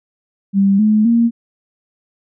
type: tone with pitch steps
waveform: sine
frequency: 196.9 / 214 / 233 Hz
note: G3 / A3 / A#3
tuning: +8 / -48 / -1 cents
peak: -9 dBFS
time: 0.53-1.31 s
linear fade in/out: 50 ms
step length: 260 ms
effects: none